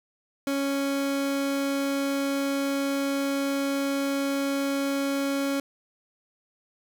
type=tone; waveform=30% pulse; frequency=277.2 Hz; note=C#4; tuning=in tune; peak=-22 dBFS; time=0.47-5.6 s; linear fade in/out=2 ms; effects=none